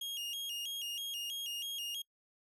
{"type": "tone with vibrato", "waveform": "40% pulse", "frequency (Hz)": 3046, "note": "F#7", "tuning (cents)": 50, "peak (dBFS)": -37, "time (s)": [0.01, 2.02], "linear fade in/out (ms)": 5, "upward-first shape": "square", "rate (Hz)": 3.1, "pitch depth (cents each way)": 120, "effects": ["noise-tail reverb RT60 0.1 s tail -26 dB re dry"]}